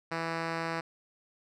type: tone with low-pass filter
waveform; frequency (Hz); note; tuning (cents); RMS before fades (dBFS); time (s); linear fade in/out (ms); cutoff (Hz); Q
5% pulse; 164.81; E3; 0; -34; 0.11-0.81; 10; 4500; 0.64
effects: none